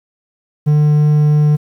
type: tone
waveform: triangle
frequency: 149.7 Hz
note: D3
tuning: 33 cents sharp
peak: -6 dBFS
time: 0.66-1.57 s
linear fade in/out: 20 ms
effects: 8-bit